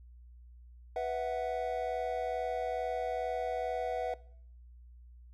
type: chord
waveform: triangle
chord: B suspended fourth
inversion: none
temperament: just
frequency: 493.9 / 658.5 / 740.8 Hz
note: B4 / E5 / F#5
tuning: 0 / -2 / +2 cents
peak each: -34 dBFS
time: 0.96-4.14 s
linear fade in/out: 2 ms
effects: noise-tail reverb RT60 0.6 s tail -21 dB re dry + added 60 Hz sine -51 dBFS peak until 5.33 s